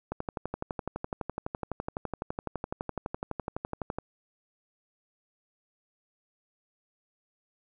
click train, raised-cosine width 1 ms, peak -18 dBFS, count 47, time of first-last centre 0.12-3.986 s, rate 11.9 Hz, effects none

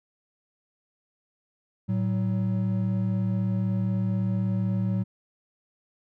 triangle tone pair together, 111.6 / 187.69 Hz, A2 / F#3, +25 / +25 cents, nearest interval major sixth, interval 900 cents, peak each -24 dBFS, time 1.88-5.04 s, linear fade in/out 20 ms, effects none

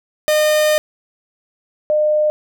45% pulse / sine tone pair in turn, 610 / 606.5 Hz, D#5 / D#5, -34 / -44 cents, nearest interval unison, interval 10 cents, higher first, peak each -12 dBFS, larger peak neither, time 0.28-0.78 / 1.9-2.3 s, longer first, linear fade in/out 0 ms, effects none

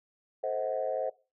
sine chord, A diminished seventh, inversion none, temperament equal with one note detuned, 440 / 523.3 / 636.4 / 740 Hz, A4 / C5 / Eb5 / Gb5, 0 / 0 / +39 / 0 cents, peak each -38 / -32 / -33 / -36 dBFS, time 0.43-1.1 s, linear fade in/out 10 ms, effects noise-tail reverb RT60 0.3 s tail -20 dB re dry + tanh soft clip ceiling -20 dBFS

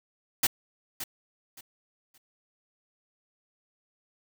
white noise with echo, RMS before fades -23 dBFS, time 0.43-0.47 s, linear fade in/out 5 ms, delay 570 ms, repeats 3, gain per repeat -12 dB, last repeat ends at 2.18 s, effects none

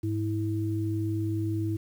sine tone pair together, 103.95 / 325.3 Hz, G#2 / E4, +2 / -23 cents, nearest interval octave + minor sixth, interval 1975 cents, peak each -28 / -30 dBFS, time 0.03-1.77 s, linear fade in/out 10 ms, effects 9-bit

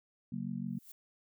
sine chord, F# major, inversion second, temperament just, 138.75 / 185 / 231.2 Hz, C#3 / F#3 / A#3, +2 / 0 / -14 cents, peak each -42 / -39 / -39 dBFS, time 0.32-0.79 s, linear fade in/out 5 ms
violet noise with exponential growth, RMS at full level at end -48 dBFS, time 0.66-0.92 s, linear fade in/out 5 ms, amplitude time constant 55 ms
effects none

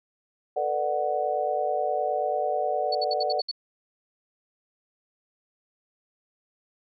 sine chord, B minor seventh, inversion third, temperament just, 444.5 / 493.9 / 592.7 / 740.8 Hz, A4 / B4 / D5 / F#5, +18 / 0 / +16 / +2 cents, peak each -32 / -32 / -28 / -27 dBFS, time 0.56-3.41 s, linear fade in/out 10 ms
sine tone bursts, 4435 Hz, C#8, in tune, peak -27 dBFS, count 7, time 2.92-3.514 s, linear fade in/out 5 ms, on 30 ms, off 64 ms
effects none

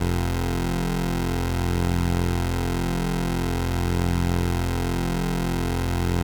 15% pulse tone pair together, 43.32 / 87.1 Hz, F1 / F2, -13 / -4 cents, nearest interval octave, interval 1209 cents, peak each -18 dBFS, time 0-6.23 s, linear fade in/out 10 ms, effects none

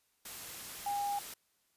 sine tone in noise, 811 Hz, G#5, 41 cents flat, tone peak -32 dBFS, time 0.86-1.19 s, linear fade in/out 5 ms, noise white, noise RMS -45 dBFS, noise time 0.25-1.34 s, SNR +10 dB, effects white hiss -75 dBFS RMS until 1.76 s + resampled to 32000 Hz

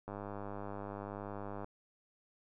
click train, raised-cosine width 1 ms, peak -29 dBFS, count 159, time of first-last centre 0.08-1.644 s, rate 101 Hz, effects none

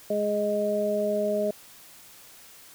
harmonic tone, 207.8 Hz, G#3, 1 cent sharp, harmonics 1 / 2 / 3, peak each -31 / -29 / -25 dBFS, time 0.1-1.51 s, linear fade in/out 5 ms, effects white hiss -50 dBFS RMS until 2.74 s

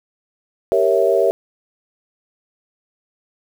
sine chord, G diminished seventh, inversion none, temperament equal, 392 / 466.2 / 554.4 / 659.3 Hz, G4 / Bb4 / Db5 / Fb5, 0 / 0 / 0 / 0 cents, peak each -18 dBFS, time 0.72-1.31 s, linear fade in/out 0 ms, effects 7-bit

